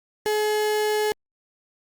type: tone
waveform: 35% pulse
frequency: 424.8 Hz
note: G#4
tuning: 39 cents sharp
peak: -19 dBFS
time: 0.26-1.12 s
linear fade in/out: 0 ms
effects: Opus 48 kbps